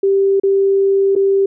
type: tone with dropouts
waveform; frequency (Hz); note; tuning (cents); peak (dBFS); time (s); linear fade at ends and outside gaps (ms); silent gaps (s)
sine; 392; G4; 0; -10; 0.03-1.46; 5; 0.399-0.434 / 1.153-1.161
effects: none